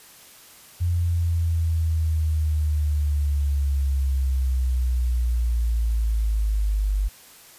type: linear sweep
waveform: sine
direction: down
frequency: 87.31 to 49 Hz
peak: -19 dBFS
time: 0.8-7.09 s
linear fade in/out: 20 ms
effects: white hiss -48 dBFS RMS until 7.58 s + resampled to 32000 Hz